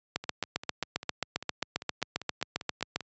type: two click trains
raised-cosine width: 0.2 ms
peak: -11 / -22 dBFS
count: 22 / 15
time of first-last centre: 0.16-2.96 / 0.24-3.007 s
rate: 7.5 / 5.06 Hz
effects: high-pass 80 Hz 12 dB/octave + resampled to 16000 Hz